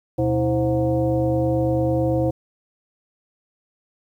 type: tone with frequency modulation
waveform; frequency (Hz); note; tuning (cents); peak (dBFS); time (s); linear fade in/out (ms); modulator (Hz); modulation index
sine; 324.5; E4; -27; -17; 0.18-2.31; 10; 200; 1.4
effects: 9-bit